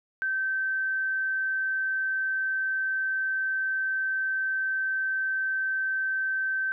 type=tone; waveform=sine; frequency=1548 Hz; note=G6; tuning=22 cents flat; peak=-25 dBFS; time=0.22-6.72 s; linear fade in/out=0 ms; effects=none